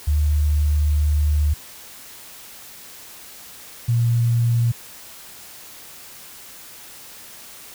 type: tone pair in turn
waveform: sine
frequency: 74.7 / 117.77 Hz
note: D2 / A#2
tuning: +30 / +18 cents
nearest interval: minor sixth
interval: 788 cents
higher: second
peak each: -15 dBFS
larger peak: neither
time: 0.07-1.54 / 3.88-4.72 s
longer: first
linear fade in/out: 10 ms
effects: white hiss -41 dBFS RMS until 7.74 s